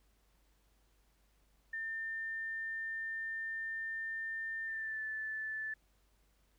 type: tone with pitch glide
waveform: sine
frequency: 1800 to 1750.8 Hz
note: A6 to A6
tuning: +39 to -9 cents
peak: -37 dBFS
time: 1.73-5.74 s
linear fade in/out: 5 ms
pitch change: -48 cents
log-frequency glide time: 4.64-5.02 s
effects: added 50 Hz sine -70 dBFS peak until 6.58 s + pink hiss -75 dBFS RMS until 6.58 s